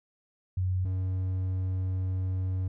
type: tone pair in turn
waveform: sine / triangle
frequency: 92.5 / 93.2 Hz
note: F#2 / F#2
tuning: 0 / +13 cents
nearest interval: unison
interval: 13 cents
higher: second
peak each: -25 dBFS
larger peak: neither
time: 0.57-0.85 / 0.85-2.68 s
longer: second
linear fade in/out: 5 ms
effects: none